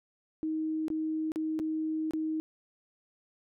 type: tone with dropouts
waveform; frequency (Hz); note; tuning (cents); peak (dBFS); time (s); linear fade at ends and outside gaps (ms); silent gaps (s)
sine; 314.6; D#4; +19; -29; 0.43-2.4; 0; 0.882-0.902 / 1.319-1.359 / 1.591-1.598 / 2.109-2.135
effects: none